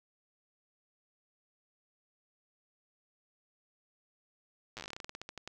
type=slowing click train; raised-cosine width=0.2 ms; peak=-25 dBFS; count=20; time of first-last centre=4.77-5.476 s; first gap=8 ms; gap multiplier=1.15; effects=none